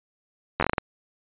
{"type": "slowing click train", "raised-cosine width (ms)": 0.5, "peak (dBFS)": -7, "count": 8, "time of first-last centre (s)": [0.6, 0.782], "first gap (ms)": 11, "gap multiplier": 1.28, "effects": ["resampled to 8000 Hz"]}